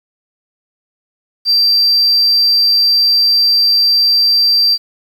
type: tone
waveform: sine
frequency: 4699 Hz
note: D8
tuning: in tune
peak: -6 dBFS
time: 1.45-4.78 s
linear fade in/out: 50 ms
effects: tanh soft clip ceiling -6 dBFS + 7-bit